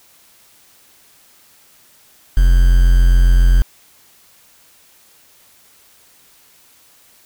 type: tone with quantisation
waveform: triangle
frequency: 43.65 Hz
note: F1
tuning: in tune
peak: -5 dBFS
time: 2.37-3.62 s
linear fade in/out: 0 ms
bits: 5
effects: white hiss -50 dBFS RMS until 7.25 s